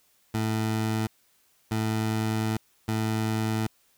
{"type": "tone bursts at uneven times", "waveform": "20% pulse", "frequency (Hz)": 110, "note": "A2", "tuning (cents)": 0, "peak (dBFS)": -20, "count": 3, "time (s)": [[0.34, 1.07], [1.71, 2.57], [2.88, 3.67]], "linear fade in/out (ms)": 5, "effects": ["white hiss -65 dBFS RMS until 3.97 s"]}